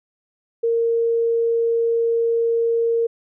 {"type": "tone", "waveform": "sine", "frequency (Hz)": 462.2, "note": "A#4", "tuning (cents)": -15, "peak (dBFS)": -16, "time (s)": [0.63, 3.07], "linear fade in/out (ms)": 10, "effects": []}